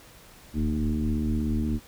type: tone with frequency modulation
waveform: sine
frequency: 151.2 Hz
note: D#3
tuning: 49 cents flat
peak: -23 dBFS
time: 0.53-1.8 s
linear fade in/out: 50 ms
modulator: 76.7 Hz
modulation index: 1.9
effects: pink hiss -51 dBFS RMS until 1.87 s

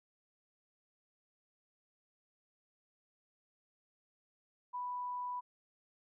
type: tone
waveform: sine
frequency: 987.8 Hz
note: B5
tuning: in tune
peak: -37 dBFS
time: 4.73-5.41 s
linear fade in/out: 20 ms
effects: none

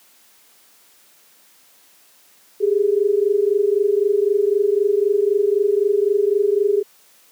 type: tone pair together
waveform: sine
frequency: 395.8 / 419.7 Hz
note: G4 / G#4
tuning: +17 / +18 cents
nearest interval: minor second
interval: 101 cents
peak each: -17 dBFS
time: 2.6-6.83 s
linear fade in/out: 20 ms
effects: white hiss -53 dBFS RMS until 7.31 s + high-pass 200 Hz 12 dB/octave

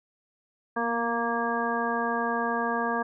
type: harmonic tone with a mistuned harmonic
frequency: 233.1 Hz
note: A#3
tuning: in tune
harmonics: 1 / 2 / 3 / 4 / 5 / 7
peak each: -32 / -32 / -32 / -32 / -32 / -32 dBFS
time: 0.76-3.03 s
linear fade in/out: 10 ms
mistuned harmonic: 1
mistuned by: +26 cents
effects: none

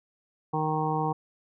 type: harmonic tone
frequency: 155.56 Hz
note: D#3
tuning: in tune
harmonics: 1 / 2 / 3 / 5 / 6 / 7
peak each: -30 / -34 / -33 / -30 / -32 / -35 dBFS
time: 0.53-1.13 s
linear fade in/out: 10 ms
effects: none

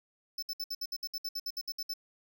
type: tone bursts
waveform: square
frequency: 5274 Hz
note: E8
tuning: in tune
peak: -34 dBFS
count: 15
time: 0.38-1.937 s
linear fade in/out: 5 ms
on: 45 ms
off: 63 ms
effects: none

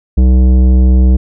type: tone with tanh clipping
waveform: triangle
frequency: 63.4 Hz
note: B1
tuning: 46 cents sharp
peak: -6 dBFS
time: 0.17-1.17 s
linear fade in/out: 10 ms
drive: 17 dB
effects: none

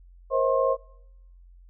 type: tone cluster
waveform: sine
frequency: 480 / 534 / 640 / 1069 Hz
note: B4 / C5 / D#5 / C6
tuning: -49 / +35 / +49 / +37 cents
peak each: -28 / -22 / -28 / -27 dBFS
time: 0.3-0.77 s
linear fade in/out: 50 ms
effects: noise-tail reverb RT60 0.8 s tail -23 dB re dry + added 44 Hz sine -48 dBFS peak until 1.69 s

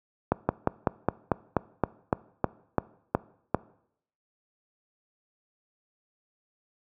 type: slowing click train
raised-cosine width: 1 ms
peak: -7 dBFS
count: 13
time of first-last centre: 0.32-3.546 s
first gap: 170 ms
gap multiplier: 1.08
effects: noise-tail reverb RT60 0.7 s tail -21 dB re dry + high-pass 80 Hz 12 dB/octave

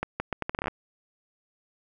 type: accelerating click train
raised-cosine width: 0.5 ms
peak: -13 dBFS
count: 12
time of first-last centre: 0.03-0.681 s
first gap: 170 ms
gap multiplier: 0.75
effects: none

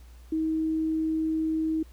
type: tone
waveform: sine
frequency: 317.6 Hz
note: D#4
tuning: 36 cents sharp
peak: -24 dBFS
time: 0.32-1.83 s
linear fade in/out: 5 ms
effects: added 60 Hz sine -46 dBFS peak until 1.92 s + pink hiss -60 dBFS RMS until 1.92 s

